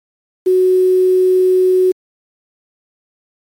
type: tone with quantisation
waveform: sine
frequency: 370 Hz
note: F#4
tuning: in tune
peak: -8 dBFS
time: 0.46-1.92 s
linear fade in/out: 10 ms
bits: 6
effects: MP3 64 kbps